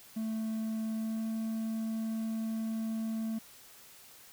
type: tone with pitch glide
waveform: triangle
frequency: 220.7 to 222.4 Hz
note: A3 to A3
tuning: +5 to +19 cents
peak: -30 dBFS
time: 0.16-3.39 s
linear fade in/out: 10 ms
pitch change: +14 cents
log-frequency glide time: 0.92-1.28 s
effects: white hiss -55 dBFS RMS until 4.32 s